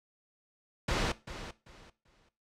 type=noise with echo; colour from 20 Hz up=pink; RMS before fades=-30 dBFS; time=0.88-1.12 s; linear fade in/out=5 ms; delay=390 ms; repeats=3; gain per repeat=-12 dB; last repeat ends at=2.29 s; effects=noise-tail reverb RT60 0.3 s tail -17 dB re dry + low-pass 5000 Hz 12 dB/octave